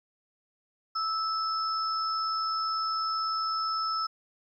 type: tone pair together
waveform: sine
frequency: 1311 / 5244 Hz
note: E6 / E8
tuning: -10 / -10 cents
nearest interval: 2 octaves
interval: 2400 cents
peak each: -28 / -34 dBFS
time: 0.95-4.07 s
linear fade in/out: 10 ms
effects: 11-bit